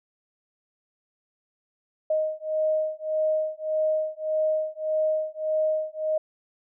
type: beating tone pair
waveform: sine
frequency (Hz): 622.3 / 624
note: D#5 / D#5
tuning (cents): 0 / +5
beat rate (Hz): 1.7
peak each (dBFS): -26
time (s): 2.1-6.18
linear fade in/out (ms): 5
effects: none